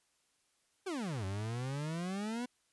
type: exponential two-way sweep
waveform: 40% pulse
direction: down then up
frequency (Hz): 405.7 to 93.2 to 251.6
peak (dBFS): -35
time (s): 0.86-2.46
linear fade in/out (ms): 10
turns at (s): 1.25
effects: white hiss -75 dBFS RMS until 2.72 s + resampled to 24000 Hz